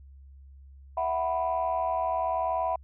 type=chord; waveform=sine; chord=E suspended second; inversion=none; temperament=equal; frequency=659.3 / 740 / 987.8 Hz; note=E5 / F#5 / B5; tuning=0 / 0 / 0 cents; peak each=-29 dBFS; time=0.97-2.76 s; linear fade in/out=5 ms; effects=tanh soft clip ceiling -18 dBFS + added 68 Hz sine -47 dBFS peak until 2.83 s

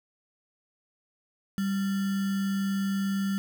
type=tone with sample-and-hold; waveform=sine; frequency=196 Hz; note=G3; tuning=in tune; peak=-25 dBFS; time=1.58-3.38 s; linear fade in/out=0 ms; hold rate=1575 Hz; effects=none

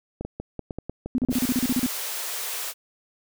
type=clicks; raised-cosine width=2 ms; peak=-18 dBFS; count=11; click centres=0.21 / 0.25 / 0.4 / 0.593 / 0.708 / 0.786 / 0.896 / 1.06 / 1.237 / 1.293 / 1.328 s
type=tone bursts; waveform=sine; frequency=251.2 Hz; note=B3; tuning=30 cents sharp; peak=-19 dBFS; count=11; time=1.15-1.862 s; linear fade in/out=0 ms; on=32 ms; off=36 ms
type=high-pass noise; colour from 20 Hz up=white; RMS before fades=-31 dBFS; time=1.3-2.74 s; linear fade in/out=50 ms; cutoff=400 Hz; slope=48 dB/octave
effects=none

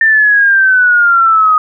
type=exponential sweep; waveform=sine; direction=down; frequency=1800 to 1244.5 Hz; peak=-5 dBFS; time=0.01-1.58 s; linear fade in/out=2 ms; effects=none

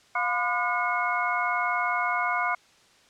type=tone cluster; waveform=sine; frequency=710 / 1005 / 1205 / 1446 / 2175 Hz; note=F5 / B5 / D6 / F#6 / C#7; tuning=+28 / +30 / +44 / -40 / -33 cents; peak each=-30 dBFS; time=0.15-2.55 s; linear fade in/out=5 ms; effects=white hiss -58 dBFS RMS until 3.09 s + low-pass 6000 Hz 12 dB/octave

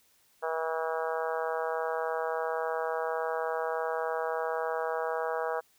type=harmonic tone; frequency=161.5 Hz; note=E3; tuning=35 cents flat; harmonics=3 / 4 / 5 / 6 / 7 / 8 / 9 / 10; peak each=-33 / -35 / -37 / -39 / -40 / -41 / -42 / -43 dBFS; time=0.42-5.61 s; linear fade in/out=20 ms; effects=white hiss -66 dBFS RMS until 5.78 s

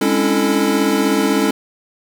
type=tone cluster; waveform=square; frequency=203.9 / 271 / 287.1 / 330.4 / 439.7 Hz; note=G#3 / C#4 / D4 / E4 / A4; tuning=-32 / -39 / -39 / +4 / -1 cents; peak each=-21 dBFS; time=0.01-1.51 s; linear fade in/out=5 ms; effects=none

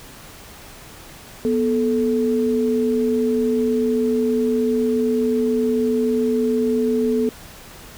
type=tone pair together; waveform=sine; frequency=244.2 / 436.4 Hz; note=B3 / A4; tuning=-19 / -14 cents; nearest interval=minor seventh; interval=1005 cents; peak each=-19 dBFS; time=1.45-7.29 s; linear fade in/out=0 ms; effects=pink hiss -41 dBFS RMS until 7.97 s

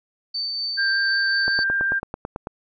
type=tone with tremolo; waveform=sine; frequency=4558 Hz; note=C#8; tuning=47 cents sharp; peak=-23 dBFS; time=0.34-1.64 s; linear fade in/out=10 ms; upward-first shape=triangle; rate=4.1 Hz; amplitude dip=25%
type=tone with vibrato; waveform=sine; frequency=1587 Hz; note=G6; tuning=21 cents sharp; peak=-19 dBFS; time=0.77-2 s; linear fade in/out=20 ms; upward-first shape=triangle; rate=5.4 Hz; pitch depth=11 cents each way
type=click train; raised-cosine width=1 ms; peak=-15 dBFS; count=10; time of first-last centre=1.48-2.471 s; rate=9.08 Hz
effects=none

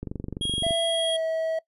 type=click train; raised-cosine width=3 ms; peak=-19 dBFS; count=17; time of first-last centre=0.03-0.708 s; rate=23.6 Hz
type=tone; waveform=square; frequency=3281 Hz; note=G#7; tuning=22 cents flat; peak=-26 dBFS; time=0.41-1.17 s; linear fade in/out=10 ms
type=tone with pitch glide; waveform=triangle; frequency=667 to 645.8 Hz; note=E5 to E5; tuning=+20 to -36 cents; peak=-22 dBFS; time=0.63-1.59 s; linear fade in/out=5 ms; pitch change=-56 cents; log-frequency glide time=0.85-1.23 s
effects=noise-tail reverb RT60 0.1 s tail -20 dB re dry + resampled to 32000 Hz

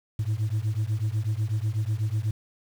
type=beating tone pair; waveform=sine; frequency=103.83 / 111.93 Hz; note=G#2 / A2; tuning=0 / +30 cents; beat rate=8.1 Hz; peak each=-25 dBFS; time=0.19-2.31 s; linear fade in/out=5 ms; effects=tanh soft clip ceiling -21 dBFS + 8-bit

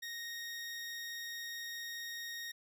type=tone; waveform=20% pulse; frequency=1864.7 Hz; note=A#6; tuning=in tune; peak=-36 dBFS; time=0.02-2.52 s; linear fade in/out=10 ms; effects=none

